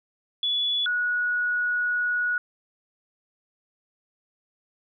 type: tone pair in turn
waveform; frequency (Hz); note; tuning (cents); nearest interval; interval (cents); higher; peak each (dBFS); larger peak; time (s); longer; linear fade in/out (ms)
sine; 3421 / 1460.1; A7 / F#6; -49 / -23; octave + minor third; 1474; first; -22; neither; 0.43-0.86 / 0.86-2.38; second; 2
effects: none